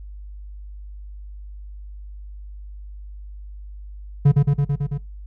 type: tone with echo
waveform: triangle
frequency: 142.5 Hz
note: C#3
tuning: 48 cents sharp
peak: -7 dBFS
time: 4.25-4.32 s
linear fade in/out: 10 ms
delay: 110 ms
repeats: 6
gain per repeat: -2 dB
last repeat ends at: 4.98 s
effects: noise-tail reverb RT60 0.2 s tail -21 dB re dry + added 50 Hz sine -34 dBFS peak until 5.26 s